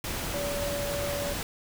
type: tone in noise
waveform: sine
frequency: 573 Hz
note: D5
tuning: 43 cents flat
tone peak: -31 dBFS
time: 0.34-1.33 s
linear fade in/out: 2 ms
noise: pink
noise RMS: -33 dBFS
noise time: 0.04-1.43 s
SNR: -1 dB
effects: none